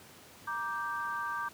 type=chord; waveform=sine; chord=G minor; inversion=first; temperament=just; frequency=940.8 / 1176 / 1568 Hz; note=Bb5 / D6 / G6; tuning=+16 / +2 / 0 cents; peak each=-39 / -36 / -37 dBFS; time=0.47-1.49 s; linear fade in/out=10 ms; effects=pink hiss -54 dBFS RMS until 1.53 s + high-pass 100 Hz 12 dB/octave